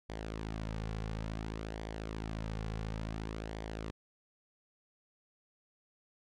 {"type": "tone with flanger", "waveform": "sawtooth", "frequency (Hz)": 54.2, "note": "A1", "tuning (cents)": -25, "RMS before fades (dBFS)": -40, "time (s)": [0.09, 3.91], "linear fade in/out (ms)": 10, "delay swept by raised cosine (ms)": [0.74, 3.24], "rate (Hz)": 0.57, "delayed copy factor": -0.5, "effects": ["low-pass 6000 Hz 12 dB/octave"]}